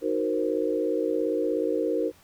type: chord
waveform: sine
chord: C half-diminished seventh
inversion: first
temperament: equal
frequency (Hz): 311.1 / 370 / 466.2 / 523.3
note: Eb4 / Gb4 / Bb4 / C5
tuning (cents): 0 / 0 / 0 / 0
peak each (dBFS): -29 / -30 / -27 / -30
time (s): 0.01-2.12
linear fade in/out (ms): 50
effects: pink hiss -57 dBFS RMS until 2.23 s